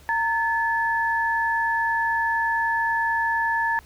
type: tone pair together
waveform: sine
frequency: 919 / 1730 Hz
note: A#5 / A6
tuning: -25 / -30 cents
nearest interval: major seventh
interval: 1095 cents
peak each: -23 dBFS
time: 0.09-3.79 s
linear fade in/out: 0 ms
effects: added 71 Hz sine -50 dBFS peak until 3.85 s + pink hiss -53 dBFS RMS until 3.85 s